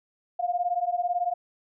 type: beating tone pair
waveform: sine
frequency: 698.5 / 716.5 Hz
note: F5 / F5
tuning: 0 / +44 cents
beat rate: 18 Hz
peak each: -27 dBFS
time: 0.39-1.34 s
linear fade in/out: 10 ms
effects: none